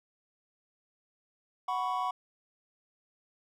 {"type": "chord", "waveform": "triangle", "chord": "F# suspended fourth", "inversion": "none", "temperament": "equal with one note detuned", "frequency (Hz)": [740, 987.8, 1113.9], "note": ["F#5", "B5", "C#6"], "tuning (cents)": [0, 0, 8], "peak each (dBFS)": -32, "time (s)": [1.68, 2.11], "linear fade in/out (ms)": 5, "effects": []}